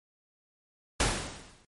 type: noise with exponential decay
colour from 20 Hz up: pink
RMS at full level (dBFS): -23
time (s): 1-1.65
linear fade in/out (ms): 2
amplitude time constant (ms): 140
effects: MP3 48 kbps